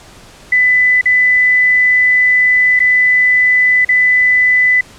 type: tone with dropouts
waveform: sine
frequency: 1999 Hz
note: B6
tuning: 20 cents sharp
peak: -7 dBFS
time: 0.52-4.81 s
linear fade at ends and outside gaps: 5 ms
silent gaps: 1.013-1.056 / 2.793-2.801 / 3.849-3.889 s
effects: pink hiss -39 dBFS RMS until 4.98 s + low-pass 9000 Hz 12 dB/octave